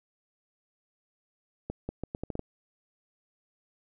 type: accelerating click train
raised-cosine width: 2 ms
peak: -20 dBFS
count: 8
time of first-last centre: 1.7-2.394 s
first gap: 190 ms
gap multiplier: 0.77
effects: none